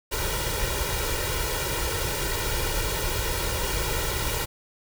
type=noise with comb filter; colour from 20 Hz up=pink; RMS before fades=-27 dBFS; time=0.11-4.46 s; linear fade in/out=20 ms; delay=2.1 ms; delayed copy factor=+0.8; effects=none